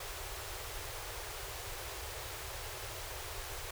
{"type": "band-stop noise", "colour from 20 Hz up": "pink", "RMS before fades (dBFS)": -43, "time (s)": [0, 3.71], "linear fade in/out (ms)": 5, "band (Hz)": [120, 360], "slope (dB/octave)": 48, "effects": []}